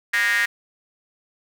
square tone with high-pass filter, 109.4 Hz, A2, 9 cents flat, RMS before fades -20 dBFS, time 0.13-0.46 s, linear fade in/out 10 ms, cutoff 1800 Hz, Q 9.7, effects none

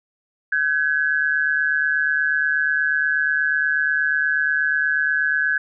sine tone pair together, 1526 / 1674.3 Hz, G6 / G#6, -47 / +14 cents, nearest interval major second, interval 161 cents, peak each -20 dBFS, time 0.52-5.58 s, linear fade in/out 5 ms, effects none

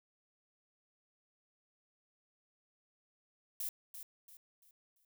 violet noise with echo, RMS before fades -39 dBFS, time 3.6-3.69 s, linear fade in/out 2 ms, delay 340 ms, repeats 4, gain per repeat -9 dB, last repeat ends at 5.05 s, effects none

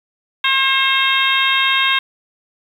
harmonic tone with a mistuned harmonic, 536 Hz, C5, 42 cents sharp, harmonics 2 / 3 / 4 / 5 / 6 / 7, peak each -20 / -20 / -20 / -20 / -20 / -20 dBFS, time 0.44-1.99 s, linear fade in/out 5 ms, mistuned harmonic 7, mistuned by -20 cents, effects 7-bit

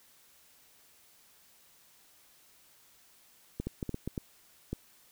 clicks, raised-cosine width 3 ms, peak -21 dBFS, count 8, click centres 3.6 / 3.67 / 3.828 / 3.893 / 3.944 / 4.076 / 4.178 / 4.73 s, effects white hiss -62 dBFS RMS until 5.11 s

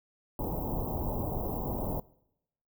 pink band-stop noise, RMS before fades -33 dBFS, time 0.39-2 s, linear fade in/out 2 ms, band 950 to 15000 Hz, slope 48 dB/octave, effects noise-tail reverb RT60 0.8 s tail -22 dB re dry

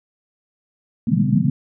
white band-pass noise, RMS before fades -17 dBFS, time 1.07-1.5 s, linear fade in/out 5 ms, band 120 to 240 Hz, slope 96 dB/octave, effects none

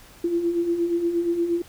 sine beating tone pair, 334.9 / 343.4 Hz, E4 / F4, +27 / -29 cents, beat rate 8.5 Hz, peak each -29 / -21 dBFS, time 0.24-1.62 s, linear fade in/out 5 ms, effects pink hiss -49 dBFS RMS until 1.68 s

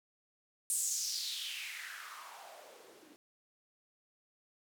blue noise with band-pass filter sweep, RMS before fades -41 dBFS, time 0.7-3.16 s, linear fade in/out 0 ms, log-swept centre 9100 to 280 Hz, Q 4.1, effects none

